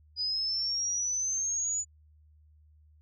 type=exponential sweep; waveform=sine; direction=up; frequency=4924 to 6970 Hz; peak=-28 dBFS; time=0.16-1.85 s; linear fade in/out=50 ms; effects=added 76 Hz sine -57 dBFS peak until 3.01 s